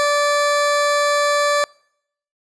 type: tone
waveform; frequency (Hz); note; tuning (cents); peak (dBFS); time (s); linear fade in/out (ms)
20% pulse; 582; D5; -16; -10; 0-1.64; 0
effects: noise-tail reverb RT60 0.7 s tail -26 dB re dry + resampled to 22050 Hz